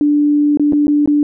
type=tone with dropouts; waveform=sine; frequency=293.7 Hz; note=D4; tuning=in tune; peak=-9 dBFS; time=0.01-1.23 s; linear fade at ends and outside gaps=1 ms; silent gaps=0.573-0.596 / 0.724-0.732 / 0.87-0.88 / 1.059-1.075 s; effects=none